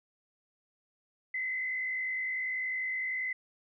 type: tone with frequency modulation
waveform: sine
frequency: 2038 Hz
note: C7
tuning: 46 cents flat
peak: -31 dBFS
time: 1.34-3.33 s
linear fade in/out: 5 ms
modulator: 50.7 Hz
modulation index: 0.93
effects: none